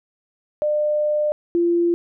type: tone pair in turn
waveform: sine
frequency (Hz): 600 / 343.5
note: D5 / F4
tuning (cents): +37 / -29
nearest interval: minor seventh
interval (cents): 966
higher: first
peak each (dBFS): -17 / -15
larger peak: second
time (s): 0.62-1.32 / 1.55-1.94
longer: first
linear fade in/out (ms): 0
effects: none